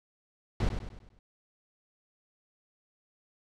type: noise with echo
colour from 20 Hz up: brown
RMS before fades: -27 dBFS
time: 0.6-0.69 s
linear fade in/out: 2 ms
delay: 100 ms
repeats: 5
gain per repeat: -7 dB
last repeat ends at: 1.19 s
effects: low-pass 6000 Hz 12 dB/octave